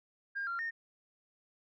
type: tone with pitch steps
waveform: sine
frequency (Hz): 1609 / 1382 / 1835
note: G6 / F6 / A#6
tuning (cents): +45 / -19 / -28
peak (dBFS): -33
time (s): 0.35-0.71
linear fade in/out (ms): 20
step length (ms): 120
effects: tanh soft clip ceiling -30 dBFS